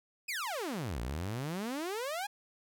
sawtooth exponential two-way sweep, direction down then up, 2620 to 55.3 to 846 Hz, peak -31 dBFS, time 0.28-2.27 s, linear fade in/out 10 ms, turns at 1 s, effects none

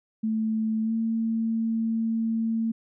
sine tone with pitch glide, 220 to 225.5 Hz, A3 to A3, 0 to +43 cents, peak -23 dBFS, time 0.23-2.72 s, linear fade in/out 10 ms, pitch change +43 cents, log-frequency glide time 0.83-0.92 s, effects none

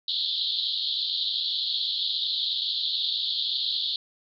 pink band-pass noise, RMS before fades -28 dBFS, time 0.08-3.96 s, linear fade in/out 2 ms, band 3300 to 4400 Hz, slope 96 dB/octave, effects none

